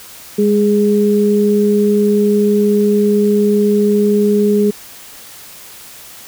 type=tone pair together; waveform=sine; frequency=205.5 / 415.3 Hz; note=G#3 / G#4; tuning=-18 / 0 cents; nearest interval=octave; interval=1218 cents; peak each=-12 dBFS; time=0.38-4.71 s; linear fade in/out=10 ms; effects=white hiss -36 dBFS RMS until 6.27 s